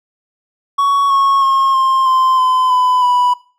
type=tone with pitch steps; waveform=triangle; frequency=1118 / 1098.2 / 1078.7 / 1059.5 / 1040.7 / 1022.3 / 1004.1 / 986.3 Hz; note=C#6 / C#6 / C#6 / C6 / C6 / C6 / B5 / B5; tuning=+14 / -17 / -48 / +21 / -10 / -41 / +28 / -3 cents; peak=-8 dBFS; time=0.78-3.34 s; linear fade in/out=10 ms; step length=320 ms; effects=noise-tail reverb RT60 0.4 s tail -19 dB re dry